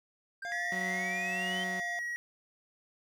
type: exponential sweep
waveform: triangle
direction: up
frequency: 1568 to 3136 Hz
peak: -36 dBFS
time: 0.42-1.64 s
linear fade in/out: 5 ms
type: harmonic tone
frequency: 698.5 Hz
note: F5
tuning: in tune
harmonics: 1 / 3 / 5 / 7 / 9 / 10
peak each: -39 / -49 / -53 / -56 / -58 / -59 dBFS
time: 0.45-1.99 s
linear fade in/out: 0 ms
type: tone with pitch glide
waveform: triangle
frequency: 1924 to 1907.4 Hz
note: B6 to A#6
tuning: -46 to +39 cents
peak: -32 dBFS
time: 0.52-2.16 s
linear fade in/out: 0 ms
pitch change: -15 cents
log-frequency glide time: 0.73-1.23 s
type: tone with tremolo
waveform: sawtooth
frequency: 185 Hz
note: F#3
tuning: in tune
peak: -33 dBFS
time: 0.72-1.8 s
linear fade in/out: 2 ms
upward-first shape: triangle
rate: 1.5 Hz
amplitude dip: 40%
effects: none